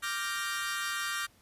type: chord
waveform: sawtooth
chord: G minor seventh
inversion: second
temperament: equal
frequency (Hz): 1174.7 / 1396.9 / 1568 / 1864.7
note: D6 / F6 / G6 / Bb6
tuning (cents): 0 / 0 / 0 / 0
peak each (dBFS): -34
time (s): 0.02-1.27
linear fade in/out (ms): 20
effects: pink hiss -63 dBFS RMS until 1.41 s + resampled to 32000 Hz